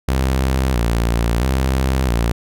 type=tone with vibrato; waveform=sawtooth; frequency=61.6 Hz; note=B1; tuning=4 cents flat; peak=-11 dBFS; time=0.08-2.32 s; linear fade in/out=5 ms; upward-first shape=square; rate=0.75 Hz; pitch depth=110 cents each way; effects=none